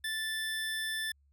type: tone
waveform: 25% pulse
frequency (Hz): 1760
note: A6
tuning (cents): 0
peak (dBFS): -29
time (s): 0.04-1.12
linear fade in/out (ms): 5
effects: added 70 Hz sine -64 dBFS peak until 1.32 s